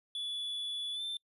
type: tone with pitch glide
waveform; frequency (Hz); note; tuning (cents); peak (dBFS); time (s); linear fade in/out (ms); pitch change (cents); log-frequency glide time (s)
triangle; 3433 to 3554; A7 to A7; -43 to +17; -34; 0.15-1.17; 2; +60; 0.93-1.02
effects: noise-tail reverb RT60 0.1 s tail -26 dB re dry + resampled to 32000 Hz